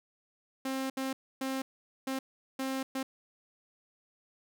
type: tone bursts at uneven times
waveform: sawtooth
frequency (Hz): 265.6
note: C4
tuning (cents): +26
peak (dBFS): -28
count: 6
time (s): 0.65-0.9 / 0.97-1.13 / 1.41-1.62 / 2.07-2.19 / 2.59-2.83 / 2.95-3.03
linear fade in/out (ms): 5
effects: none